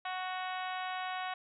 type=harmonic tone with a mistuned harmonic; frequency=370 Hz; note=F#4; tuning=in tune; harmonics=2 / 3 / 4 / 5 / 6 / 7 / 8 / 9 / 10; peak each=-38 / -42 / -44 / -46 / -48 / -49 / -50 / -51 / -52 dBFS; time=0.05-1.34 s; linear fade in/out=5 ms; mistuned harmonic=10; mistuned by=+38 cents; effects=none